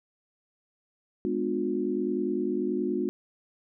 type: chord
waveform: sine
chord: G# diminished seventh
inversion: none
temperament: just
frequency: 207.7 / 249.2 / 299 / 358.8 Hz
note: G#3 / B3 / D4 / F4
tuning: 0 / +16 / +31 / +47 cents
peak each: -33 / -32 / -32 / -29 dBFS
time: 1.25-3.09 s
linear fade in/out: 0 ms
effects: none